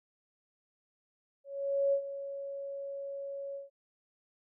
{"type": "tone with ADSR envelope", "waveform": "sine", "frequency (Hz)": 556, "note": "C#5", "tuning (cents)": 5, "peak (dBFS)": -24, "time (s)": [1.44, 3.7], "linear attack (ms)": 490, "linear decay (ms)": 80, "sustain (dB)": -13, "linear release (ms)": 150, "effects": []}